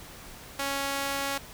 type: tone with high-pass filter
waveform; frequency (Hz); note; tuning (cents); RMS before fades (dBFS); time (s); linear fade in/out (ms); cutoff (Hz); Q
sawtooth; 277; C#4; -1; -31; 0.59-1.38; 5; 680; 0.58
effects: pink hiss -46 dBFS RMS until 1.53 s